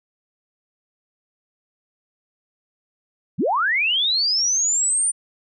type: linear sweep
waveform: sine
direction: up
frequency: 110 to 9210 Hz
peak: -17 dBFS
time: 3.38-5.12 s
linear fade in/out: 20 ms
effects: none